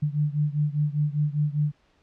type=beating tone pair; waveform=sine; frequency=146.83 / 151.83 Hz; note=D3 / D#3; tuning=0 / -42 cents; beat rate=5 Hz; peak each=-24 / -26 dBFS; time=0.02-1.72 s; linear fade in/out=10 ms; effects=pink hiss -64 dBFS RMS until 2.02 s + low-pass 4000 Hz 12 dB/octave